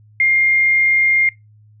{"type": "tone", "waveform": "sine", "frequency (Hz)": 2118, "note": "C7", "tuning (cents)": 21, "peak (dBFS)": -11, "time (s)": [0.2, 1.29], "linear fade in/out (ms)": 2, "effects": ["noise-tail reverb RT60 0.2 s tail -22 dB re dry", "added 106 Hz sine -45 dBFS peak until 1.8 s"]}